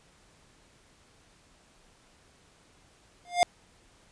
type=tone with exponential growth; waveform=square; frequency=706 Hz; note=F5; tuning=19 cents sharp; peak=-16 dBFS; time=3.25-3.43 s; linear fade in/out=0 ms; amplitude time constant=38 ms; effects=pink hiss -61 dBFS RMS until 4.11 s + resampled to 22050 Hz